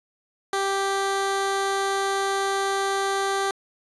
15% pulse tone, 392 Hz, G4, in tune, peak -16 dBFS, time 0.53-3.51 s, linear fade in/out 2 ms, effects resampled to 24000 Hz + 8-bit

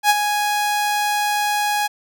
sawtooth tone with ADSR envelope, 830.6 Hz, G#5, in tune, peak -6 dBFS, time 0.03-1.88 s, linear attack 67 ms, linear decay 36 ms, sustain -8 dB, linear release 19 ms, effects none

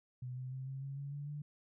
sine tone with pitch steps, 125.7 / 128.56 / 131.49 / 134.49 / 137.55 / 140.69 / 143.89 / 147.17 Hz, B2 / C3 / C3 / C3 / C#3 / C#3 / D3 / D3, +31 / -30 / +9 / +48 / -13 / +26 / -35 / +4 cents, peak -40 dBFS, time 0.22-1.42 s, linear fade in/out 5 ms, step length 150 ms, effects none

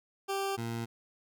20% pulse tone pair in turn, 392 / 115.94 Hz, G4 / A#2, 0 / -9 cents, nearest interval octave + major sixth, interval 2109 cents, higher first, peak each -26 / -29 dBFS, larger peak first, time 0.28-0.57 / 0.57-0.86 s, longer neither, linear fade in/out 20 ms, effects none

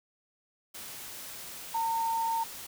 sine tone in noise, 911 Hz, A#5, 40 cents flat, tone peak -27 dBFS, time 1.74-2.44 s, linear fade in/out 10 ms, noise white, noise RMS -43 dBFS, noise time 0.74-2.67 s, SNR +13 dB, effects none

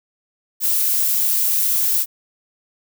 violet noise, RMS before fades -18 dBFS, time 0.6-2.06 s, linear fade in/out 50 ms, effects none

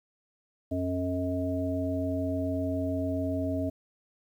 harmonic tone with a mistuned harmonic, 90.7 Hz, F#2, 34 cents flat, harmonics 1 / 3 / 5 / 7, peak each -33 / -30 / -41 / -33 dBFS, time 0.71-3.7 s, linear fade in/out 10 ms, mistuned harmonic 5, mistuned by -44 cents, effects 10-bit

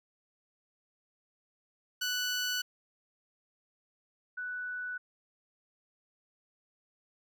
15% pulse / sine tone pair in turn, 1485 / 1485 Hz, F#6 / F#6, +6 / +6 cents, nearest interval unison, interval 0 cents, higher neither, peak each -24 / -35 dBFS, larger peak first, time 2.01-2.62 / 4.37-4.98 s, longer neither, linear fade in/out 10 ms, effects none

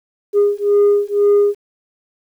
sine beating tone pair, 407.6 / 409.6 Hz, G#4 / G#4, -32 / -24 cents, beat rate 2 Hz, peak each -12 dBFS, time 0.33-1.55 s, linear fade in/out 50 ms, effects tanh soft clip ceiling -7 dBFS + 8-bit

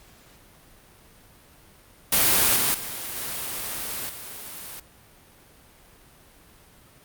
white noise with level steps, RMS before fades -19 / -22 / -33 / -31 / -38 dBFS, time 2.12-4.8 s, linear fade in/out 5 ms, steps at 2.56 / 2.74 / 3.16 / 4.09 s, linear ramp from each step 5 ms, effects pink hiss -53 dBFS RMS until 7.04 s + Opus 48 kbps

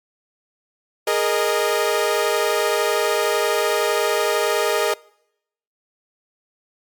sawtooth chord, Ab suspended second, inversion none, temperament equal with one note detuned, 415.3 / 466.2 / 616.5 Hz, Ab4 / Bb4 / Eb5, 0 / 0 / -16 cents, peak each -18 dBFS, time 1.07-4.94 s, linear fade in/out 5 ms, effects noise-tail reverb RT60 0.8 s tail -25 dB re dry + MP3 96 kbps

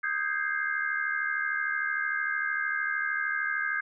sine chord, Ab major seventh, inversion second, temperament equal with one note detuned, 1244.5 / 1568 / 1641.2 / 2093 Hz, Eb6 / G6 / Ab6 / C7, 0 / 0 / -21 / 0 cents, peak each -36 / -31 / -31 / -35 dBFS, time 0.03-3.81 s, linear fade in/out 10 ms, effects none

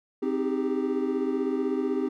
triangle chord, Ab major seventh, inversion first, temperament equal with one note detuned, 261.6 / 311.1 / 392 / 407.9 Hz, C4 / Eb4 / G4 / Ab4, 0 / 0 / 0 / -31 cents, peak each -27 / -29 / -27 / -32 dBFS, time 0.22-2.09 s, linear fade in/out 10 ms, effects none

